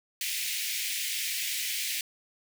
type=high-pass noise; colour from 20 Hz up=pink; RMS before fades=-32 dBFS; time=0.21-2.01 s; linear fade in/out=2 ms; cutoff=2000 Hz; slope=48 dB/octave; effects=none